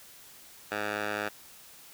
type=tone with band-pass filter; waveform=10% pulse; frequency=104.3 Hz; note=G#2; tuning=8 cents sharp; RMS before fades=-33 dBFS; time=0.71-1.29 s; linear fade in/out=10 ms; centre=1500 Hz; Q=1; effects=white hiss -52 dBFS RMS until 1.93 s